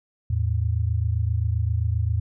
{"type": "tone pair together", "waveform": "sine", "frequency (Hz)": [81.8, 109.4], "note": ["E2", "A2"], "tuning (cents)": [-13, -9], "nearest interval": "perfect fourth", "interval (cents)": 504, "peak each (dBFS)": -23, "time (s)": [0.3, 2.2], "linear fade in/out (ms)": 5, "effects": []}